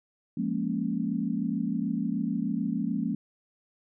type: chord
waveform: sine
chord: Bb minor seventh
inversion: second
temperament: equal with one note detuned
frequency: 174.61 / 207.7 / 234.4 / 277.2 Hz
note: F3 / Ab3 / Bb3 / Db4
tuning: 0 / 0 / +10 / 0 cents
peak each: -33 / -31 / -31 / -33 dBFS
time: 0.37-3.15 s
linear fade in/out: 5 ms
effects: none